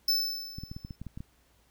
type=tone with exponential decay; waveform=square; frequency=5274 Hz; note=E8; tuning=in tune; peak=-22 dBFS; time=0.08-0.96 s; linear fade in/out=5 ms; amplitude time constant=190 ms
type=clicks; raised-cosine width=5 ms; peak=-27 dBFS; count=10; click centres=0.585 / 0.636 / 0.715 / 0.765 / 0.849 / 0.908 / 1.016 / 1.067 / 1.175 / 1.205 s
effects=added 60 Hz sine -67 dBFS peak until 1.7 s + pink hiss -67 dBFS RMS until 1.7 s